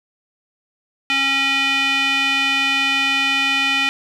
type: tone with band-pass filter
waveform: square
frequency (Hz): 272.8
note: C#4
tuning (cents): -28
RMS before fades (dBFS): -18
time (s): 1.1-3.89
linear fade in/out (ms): 0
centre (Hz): 2600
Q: 3.6
effects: none